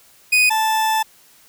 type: tone pair in turn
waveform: 40% pulse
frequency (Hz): 2489 / 878.1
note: D#7 / A5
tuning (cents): 0 / -4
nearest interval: octave + tritone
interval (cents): 1804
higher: first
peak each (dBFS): -11 / -15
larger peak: first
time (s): 0.32-0.5 / 0.5-1.03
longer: second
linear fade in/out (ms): 10
effects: white hiss -51 dBFS RMS until 1.48 s